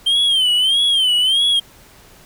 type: tone with vibrato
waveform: triangle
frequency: 3136 Hz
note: G7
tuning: in tune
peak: -11 dBFS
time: 0.06-1.6 s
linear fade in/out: 10 ms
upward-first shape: sine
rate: 1.6 Hz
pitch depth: 120 cents each way
effects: pink hiss -46 dBFS RMS until 2.25 s